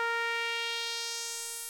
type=tone with band-pass filter sweep; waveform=sawtooth; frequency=464.4 Hz; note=A#4; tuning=7 cents flat; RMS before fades=-34 dBFS; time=0-1.69 s; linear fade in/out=0 ms; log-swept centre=1400 to 11000 Hz; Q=1.7; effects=10-bit